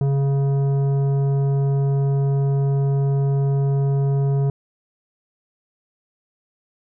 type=tone with tanh clipping; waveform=sine; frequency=138.59 Hz; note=C#3; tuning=in tune; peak=-18 dBFS; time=0.01-4.5 s; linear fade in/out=2 ms; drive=11 dB; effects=none